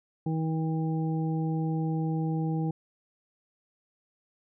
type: harmonic tone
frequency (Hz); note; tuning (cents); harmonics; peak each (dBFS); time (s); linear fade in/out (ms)
159.8; D#3; +47; 1 / 2 / 3 / 5; -27 / -33 / -40 / -40; 0.26-2.71; 5
effects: none